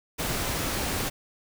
pink noise, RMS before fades -29 dBFS, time 0.18-1.1 s, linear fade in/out 20 ms, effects none

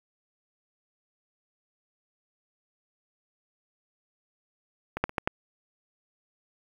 clicks, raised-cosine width 0.5 ms, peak -16 / -8 / -23 / -11 / -9 dBFS, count 5, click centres 4.97 / 5.04 / 5.094 / 5.182 / 5.275 s, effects 8-bit

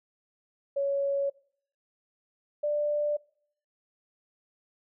sine tone pair in turn, 558 / 591.2 Hz, C#5 / D5, +11 / +11 cents, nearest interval minor second, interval 100 cents, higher second, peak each -25 dBFS, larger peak neither, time 0.76-1.3 / 2.63-3.17 s, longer neither, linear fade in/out 10 ms, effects noise-tail reverb RT60 0.6 s tail -23 dB re dry

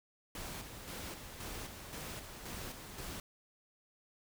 pink noise with tremolo, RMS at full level -44 dBFS, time 0.35-3.2 s, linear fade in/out 2 ms, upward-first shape square, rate 1.9 Hz, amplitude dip 45%, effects none

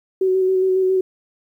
sine tone with vibrato, 375.7 Hz, F#4, 26 cents sharp, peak -14 dBFS, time 0.21-1.01 s, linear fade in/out 5 ms, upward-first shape square, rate 7.3 Hz, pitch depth 15 cents each way, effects 9-bit

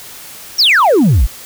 sine exponential sweep, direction down, 5920 to 43.87 Hz, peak -4 dBFS, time 0.58-1.27 s, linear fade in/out 20 ms, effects tanh soft clip ceiling -5 dBFS + white hiss -33 dBFS RMS until 1.45 s

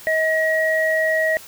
sine tone pair together, 635 / 1902.8 Hz, D#5 / A#6, +35 / +35 cents, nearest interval octave + perfect fifth, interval 1900 cents, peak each -19 dBFS, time 0.07-1.37 s, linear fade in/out 0 ms, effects white hiss -41 dBFS RMS until 1.47 s

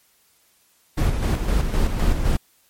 brown noise with tremolo, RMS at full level -18 dBFS, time 0.97-2.37 s, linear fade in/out 10 ms, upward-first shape square, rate 3.9 Hz, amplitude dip 45%, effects white hiss -60 dBFS RMS until 2.69 s + MP3 64 kbps

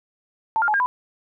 sine tone with pitch steps, 887 / 1403 / 850 / 1612 / 997 Hz, A5 / F6 / G#5 / G6 / B5, +14 / +8 / +40 / +48 / +16 cents, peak -17 dBFS, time 0.56-0.86 s, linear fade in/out 0 ms, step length 60 ms, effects none

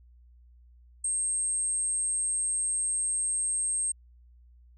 sine tone, 8460 Hz, C9, 18 cents sharp, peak -26 dBFS, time 1.04-3.92 s, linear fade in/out 5 ms, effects added 60 Hz sine -53 dBFS peak until 4.77 s

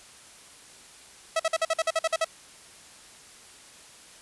sawtooth tone bursts, 650 Hz, E5, 24 cents flat, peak -18 dBFS, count 11, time 1.36-2.246 s, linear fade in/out 5 ms, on 36 ms, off 49 ms, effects white hiss -50 dBFS RMS until 4.21 s + resampled to 24000 Hz

